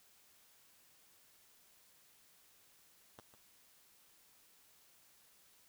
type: tone with echo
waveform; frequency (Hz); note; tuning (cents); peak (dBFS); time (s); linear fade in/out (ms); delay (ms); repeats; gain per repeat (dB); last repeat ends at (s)
5% pulse; 116.54; A#2; 0; -39; 3.18-3.2; 5; 150; 1; -10; 3.35
effects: white hiss -67 dBFS RMS until 5.68 s